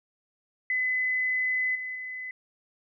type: tone with level steps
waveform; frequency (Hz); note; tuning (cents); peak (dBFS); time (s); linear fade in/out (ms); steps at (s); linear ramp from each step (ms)
sine; 2017; B6; +36; -24 / -32 / -34; 0.7-2.31; 2; 1.75 / 1.95; 5
effects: none